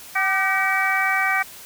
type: harmonic tone with a mistuned harmonic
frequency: 382.1 Hz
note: G4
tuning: 44 cents flat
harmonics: 2 / 3 / 4 / 5 / 6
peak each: -25 / -26 / -24 / -24 / -23 dBFS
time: 0.15-1.43 s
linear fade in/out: 10 ms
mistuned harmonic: 3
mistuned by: +70 cents
effects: white hiss -41 dBFS RMS until 1.65 s